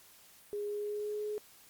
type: tone with pitch glide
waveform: sine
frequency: 412.7 to 421.6 Hz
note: G#4 to G#4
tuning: -11 to +26 cents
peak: -34 dBFS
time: 0.53-1.38 s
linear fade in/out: 0 ms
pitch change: +37 cents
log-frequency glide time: 0.63-1.25 s
effects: white hiss -59 dBFS RMS until 1.69 s + Opus 48 kbps